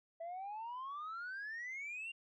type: exponential sweep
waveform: sine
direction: up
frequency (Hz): 654 to 2812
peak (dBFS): -40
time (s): 0.2-2.12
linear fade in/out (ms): 10
effects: tanh soft clip ceiling -40 dBFS